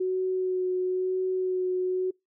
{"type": "tone with vibrato", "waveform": "sine", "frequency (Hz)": 370, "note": "F#4", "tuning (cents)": 0, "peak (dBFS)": -24, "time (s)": [0, 2.11], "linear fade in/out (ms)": 10, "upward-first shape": "sine", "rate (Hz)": 1, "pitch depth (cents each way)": 14, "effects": ["noise-tail reverb RT60 0.2 s tail -26 dB re dry"]}